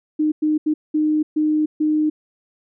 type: tone bursts at uneven times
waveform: sine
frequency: 306.3 Hz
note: D#4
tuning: 27 cents flat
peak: -15 dBFS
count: 6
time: 0.19-0.32 / 0.42-0.58 / 0.66-0.74 / 0.94-1.23 / 1.36-1.66 / 1.8-2.1 s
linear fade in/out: 10 ms
effects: none